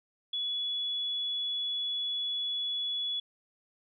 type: tone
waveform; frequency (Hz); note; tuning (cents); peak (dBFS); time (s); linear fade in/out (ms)
sine; 3400; G#7; +40; -30; 0.33-3.2; 5
effects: none